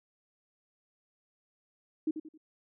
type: tone with echo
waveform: sine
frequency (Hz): 312.5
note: D#4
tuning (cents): +8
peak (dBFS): -26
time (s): 2.07-2.11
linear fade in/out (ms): 5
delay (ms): 89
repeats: 3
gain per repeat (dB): -9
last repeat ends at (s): 2.377
effects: none